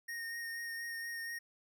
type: tone with vibrato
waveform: square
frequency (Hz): 1851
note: A#6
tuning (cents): -13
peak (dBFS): -40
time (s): 0.08-1.39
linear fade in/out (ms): 10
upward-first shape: sine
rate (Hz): 4.2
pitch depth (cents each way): 15
effects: none